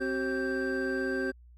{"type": "tone cluster", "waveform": "triangle", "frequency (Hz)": [263.1, 380.7, 536, 1572], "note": ["C4", "F#4", "C5", "G6"], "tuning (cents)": [10, 49, 42, 4], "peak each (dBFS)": [-31, -30, -35, -32], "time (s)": [0, 1.32], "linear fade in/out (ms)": 20, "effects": ["tanh soft clip ceiling -18 dBFS", "added 60 Hz sine -51 dBFS peak until 1.57 s"]}